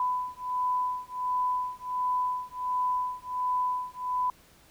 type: beating tone pair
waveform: sine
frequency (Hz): 999 / 1000.4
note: B5 / B5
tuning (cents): +20 / +22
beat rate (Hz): 1.4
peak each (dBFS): -30 / -30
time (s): 0-4.3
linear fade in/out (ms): 2
effects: pink hiss -58 dBFS RMS until 4.7 s